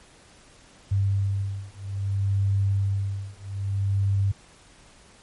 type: beating tone pair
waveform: sine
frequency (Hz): 98.4 / 99.01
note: G2 / G2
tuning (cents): +7 / +18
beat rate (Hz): 0.61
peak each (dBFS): -25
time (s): 0.91-4.32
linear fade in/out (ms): 10
effects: pink hiss -53 dBFS RMS until 5.22 s + MP3 48 kbps